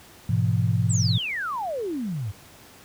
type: chord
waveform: sine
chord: E major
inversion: first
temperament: equal with one note detuned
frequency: 103.83 / 123.47 / 168.57 Hz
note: G#2 / B2 / E3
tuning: 0 / 0 / +39 cents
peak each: -22 / -23 / -26 dBFS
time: 0.29-1.18 s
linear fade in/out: 5 ms
type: exponential sweep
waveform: sine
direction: down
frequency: 8372 to 92.3 Hz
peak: -26 dBFS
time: 0.89-2.32 s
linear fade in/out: 20 ms
effects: pink hiss -49 dBFS RMS until 2.84 s + high-pass 60 Hz 12 dB/octave